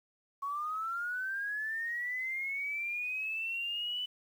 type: linear sweep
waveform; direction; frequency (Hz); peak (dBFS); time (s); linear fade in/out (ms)
sine; up; 1101 to 3000; -33; 0.42-4.06; 10
effects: 10-bit

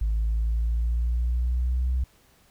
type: linear sweep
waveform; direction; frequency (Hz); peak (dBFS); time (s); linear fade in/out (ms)
sine; up; 53.4 to 63.9; -20; 0.01-2.04; 5
effects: tanh soft clip ceiling -19 dBFS + pink hiss -60 dBFS RMS until 2.5 s

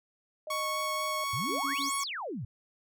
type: tone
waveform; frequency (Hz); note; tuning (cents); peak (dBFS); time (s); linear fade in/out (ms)
sine; 617; D#5; -15; -37; 0.47-1.24; 2
type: tone with vibrato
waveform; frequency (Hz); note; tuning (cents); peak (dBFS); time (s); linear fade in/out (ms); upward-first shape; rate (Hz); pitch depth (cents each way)
sawtooth; 1108; C#6; -1; -27; 0.5-2.04; 5; sine; 4.1; 8
type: exponential two-way sweep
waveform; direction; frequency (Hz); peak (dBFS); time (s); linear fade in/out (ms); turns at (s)
sine; up then down; 98 to 11180 to 98; -34; 1.33-2.45; 5; 1.96
type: tone bursts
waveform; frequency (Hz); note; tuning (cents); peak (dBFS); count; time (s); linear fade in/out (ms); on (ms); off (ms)
sine; 278.1; C#4; +6; -36; 3; 1.48-1.9; 20; 120; 30
effects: none

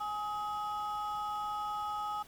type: ring-modulated tone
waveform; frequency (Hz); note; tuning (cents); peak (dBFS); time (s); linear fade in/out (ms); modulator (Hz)
triangle; 1050; C6; +6; -29; 0-2.23; 10; 215
effects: pink hiss -57 dBFS RMS until 2.27 s

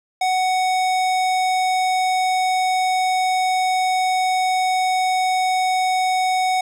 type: tone with low-pass filter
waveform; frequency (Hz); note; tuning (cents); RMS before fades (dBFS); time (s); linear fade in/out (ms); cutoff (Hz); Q
square; 744; F#5; +9; -19; 0.21-6.61; 5; 9000; 0.64
effects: none

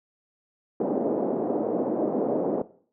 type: band-pass noise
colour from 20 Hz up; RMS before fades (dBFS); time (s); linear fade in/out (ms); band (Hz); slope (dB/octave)
pink; -26; 0.8-2.62; 2; 240 to 630; 24
effects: noise-tail reverb RT60 0.5 s tail -17 dB re dry

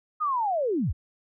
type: linear sweep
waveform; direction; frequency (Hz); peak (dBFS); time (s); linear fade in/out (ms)
sine; down; 1269 to 42.24; -23; 0.2-0.93; 20
effects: none

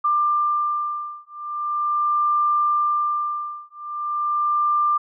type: beating tone pair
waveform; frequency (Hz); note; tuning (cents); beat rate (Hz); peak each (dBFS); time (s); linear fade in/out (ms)
sine; 1190 / 1190.41; D6 / D6; +22 / +23; 0.41; -22; 0.04-4.98; 10
effects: none

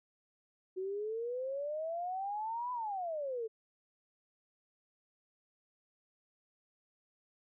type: exponential two-way sweep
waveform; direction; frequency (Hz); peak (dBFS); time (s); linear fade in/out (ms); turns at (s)
sine; up then down; 367.5 to 1006 to 433; -35; 0.76-3.48; 20; 2.72
effects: none

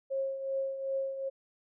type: tone with tremolo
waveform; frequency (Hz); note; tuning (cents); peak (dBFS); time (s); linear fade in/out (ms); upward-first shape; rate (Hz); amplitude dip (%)
sine; 540; C#5; -45; -28; 0.1-1.3; 20; triangle; 2.6; 65
effects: none

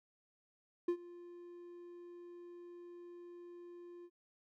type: tone with ADSR envelope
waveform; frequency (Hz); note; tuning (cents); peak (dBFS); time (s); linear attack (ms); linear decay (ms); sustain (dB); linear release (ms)
triangle; 349.2; F4; 0; -27; 0.88-4.1; 6; 78; -21; 54
effects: none

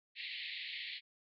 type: band-pass noise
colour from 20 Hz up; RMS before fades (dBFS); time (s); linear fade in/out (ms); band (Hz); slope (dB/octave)
pink; -44; 0.15-1.01; 50; 1900 to 4400; 96
effects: none

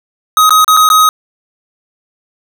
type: tone with dropouts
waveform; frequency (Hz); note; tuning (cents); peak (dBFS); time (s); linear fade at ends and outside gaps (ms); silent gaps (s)
square; 1261; D#6; +23; -5; 0.37-1.09; 1; 0.494-0.506 / 0.645-0.679 / 0.767-0.771 / 0.89-0.901
effects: none

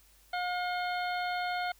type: harmonic tone with a mistuned harmonic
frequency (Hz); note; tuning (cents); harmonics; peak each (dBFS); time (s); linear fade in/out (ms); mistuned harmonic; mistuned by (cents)
717; F5; +45; 1 / 2 / 3 / 4 / 5 / 6; -32 / -37 / -40 / -46 / -48 / -45; 0.33-1.72; 5; 4; +140
effects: added 50 Hz sine -63 dBFS peak until 1.79 s + white hiss -63 dBFS RMS until 1.79 s

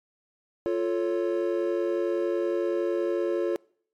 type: chord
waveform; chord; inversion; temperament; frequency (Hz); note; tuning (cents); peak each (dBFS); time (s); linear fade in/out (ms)
triangle; F augmented; none; equal; 349.2 / 440 / 554.4; F4 / A4 / C#5; 0 / 0 / 0; -24 / -28 / -28; 0.66-3.56; 0
effects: noise-tail reverb RT60 0.6 s tail -25 dB re dry + MP3 64 kbps

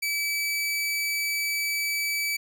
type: tone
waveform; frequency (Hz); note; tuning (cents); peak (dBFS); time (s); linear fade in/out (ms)
sawtooth; 2300; D7; -37; -22; 0.02-2.37; 10
effects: none

